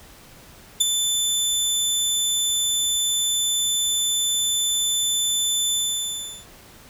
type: tone with ADSR envelope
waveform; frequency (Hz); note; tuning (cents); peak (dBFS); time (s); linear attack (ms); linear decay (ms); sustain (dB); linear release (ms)
20% pulse; 3520; A7; 0; -7; 0.8-6.46; 11; 17; -7; 720
effects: pink hiss -47 dBFS RMS until 6.89 s